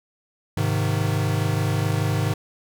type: chord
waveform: square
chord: Ab major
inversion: none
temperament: equal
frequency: 103.83 / 130.81 / 155.56 Hz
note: Ab2 / C3 / Eb3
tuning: 0 / 0 / 0 cents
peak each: -24 / -27 / -26 dBFS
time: 0.57-2.34 s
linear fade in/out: 5 ms
effects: none